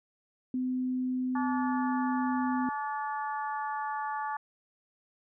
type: tone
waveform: sine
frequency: 254.7 Hz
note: C4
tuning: 46 cents flat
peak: -28 dBFS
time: 0.54-2.69 s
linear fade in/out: 2 ms
type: harmonic tone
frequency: 288.4 Hz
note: D4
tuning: 31 cents flat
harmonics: 3 / 4 / 5 / 6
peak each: -33 / -37 / -43 / -42 dBFS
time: 1.35-4.37 s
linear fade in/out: 5 ms
effects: none